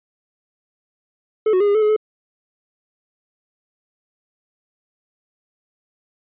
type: tone with pitch steps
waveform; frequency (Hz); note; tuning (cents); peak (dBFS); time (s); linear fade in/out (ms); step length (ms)
triangle; 433.2 / 369.5 / 411.1 / 406.1 / 434.5 / 423.9 / 430.4; A4 / F#4 / G#4 / G#4 / A4 / G#4 / A4; -27 / -2 / -18 / -39 / -22 / +35 / -38; -11; 1.46-1.964; 5; 72
effects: resampled to 8000 Hz